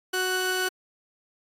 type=tone pair together; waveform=sawtooth; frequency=370 / 1486.9 Hz; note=F#4 / F#6; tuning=0 / +8 cents; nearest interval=2 octaves; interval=2408 cents; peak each=-24 / -23 dBFS; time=0.13-0.69 s; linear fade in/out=10 ms; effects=AAC 48 kbps